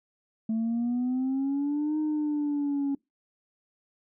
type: exponential two-way sweep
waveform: sine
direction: up then down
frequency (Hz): 220 to 308.4 to 277.2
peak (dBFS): -23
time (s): 0.49-2.95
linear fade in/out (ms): 5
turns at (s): 1.98
effects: noise-tail reverb RT60 0.2 s tail -25 dB re dry + tanh soft clip ceiling -23 dBFS